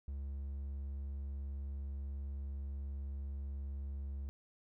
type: tone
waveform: triangle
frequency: 69.3 Hz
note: C#2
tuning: in tune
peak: -37 dBFS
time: 0.08-4.29 s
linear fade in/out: 0 ms
effects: none